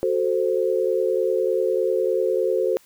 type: chord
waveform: sine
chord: F# diminished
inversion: none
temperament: equal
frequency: 370 / 440 / 523.3 Hz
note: F#4 / A4 / C5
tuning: 0 / 0 / 0 cents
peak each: -23 dBFS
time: 0.03-2.77 s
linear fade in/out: 0 ms
effects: white hiss -55 dBFS RMS until 2.85 s

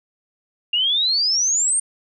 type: exponential sweep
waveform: sine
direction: up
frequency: 2786 to 8900 Hz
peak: -16 dBFS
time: 0.73-1.8 s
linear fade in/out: 5 ms
effects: none

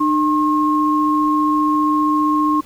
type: tone pair together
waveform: sine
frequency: 302.5 / 1074 Hz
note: D#4 / C6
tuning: -49 / +45 cents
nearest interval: octave + minor seventh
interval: 2194 cents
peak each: -16 / -16 dBFS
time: 0-2.61 s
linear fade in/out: 10 ms
effects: pink hiss -45 dBFS RMS until 2.65 s

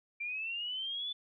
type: linear sweep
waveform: sine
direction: up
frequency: 2349 to 3500 Hz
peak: -35 dBFS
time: 0.2-1.13 s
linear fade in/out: 10 ms
effects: none

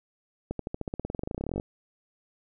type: accelerating click train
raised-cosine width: 2 ms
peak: -18 dBFS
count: 26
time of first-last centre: 0.51-1.599 s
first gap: 83 ms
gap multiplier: 0.94
effects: none

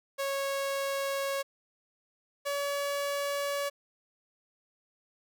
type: tone pair in turn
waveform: sawtooth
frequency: 551 / 567.5 Hz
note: C#5 / C#5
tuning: -11 / +41 cents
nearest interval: minor second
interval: 52 cents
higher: second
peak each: -26 dBFS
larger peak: neither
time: 0.18-1.43 / 2.45-3.7 s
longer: neither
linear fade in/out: 20 ms
effects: none

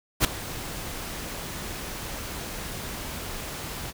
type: noise with ADSR envelope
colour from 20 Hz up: pink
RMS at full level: -17 dBFS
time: 0.2-3.93 s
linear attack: 47 ms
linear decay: 3 ms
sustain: -18 dB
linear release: 39 ms
effects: none

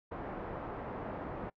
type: low-pass noise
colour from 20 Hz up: white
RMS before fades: -41 dBFS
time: 0.11-1.5 s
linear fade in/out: 10 ms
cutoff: 810 Hz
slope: 12 dB/octave
effects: noise-tail reverb RT60 0.1 s tail -24 dB re dry + low-pass 2000 Hz 12 dB/octave

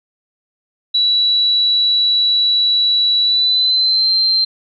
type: tone with pitch glide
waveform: sine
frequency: 3929 to 4139 Hz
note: B7 to C8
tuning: -10 to -20 cents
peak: -11 dBFS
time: 0.94-4.45 s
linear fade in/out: 10 ms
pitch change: +90 cents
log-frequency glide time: 3.22-4.11 s
effects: none

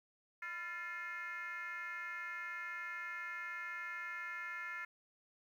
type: tone with frequency modulation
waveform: sine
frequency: 1752 Hz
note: A6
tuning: 8 cents flat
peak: -40 dBFS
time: 0.42-4.85 s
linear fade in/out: 5 ms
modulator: 375 Hz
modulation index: 1.3
effects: tanh soft clip ceiling -37 dBFS + 12-bit

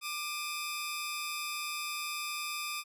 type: tone pair together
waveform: 15% pulse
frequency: 1190.7 / 2542 Hz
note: D6 / D#7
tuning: +23 / +36 cents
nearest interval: octave + minor second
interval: 1313 cents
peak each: -31 / -32 dBFS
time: 0.01-2.84 s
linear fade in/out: 50 ms
effects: none

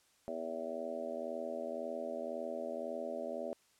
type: harmonic tone with a mistuned harmonic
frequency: 81.9 Hz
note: E2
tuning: 11 cents flat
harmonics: 3 / 4 / 5 / 6 / 7 / 8 / 9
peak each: -46 / -50 / -46 / -51 / -41 / -43 / -55 dBFS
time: 0.28-3.53 s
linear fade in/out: 0 ms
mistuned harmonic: 9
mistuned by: +65 cents
effects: white hiss -70 dBFS RMS until 3.79 s + low-pass 10000 Hz 12 dB/octave

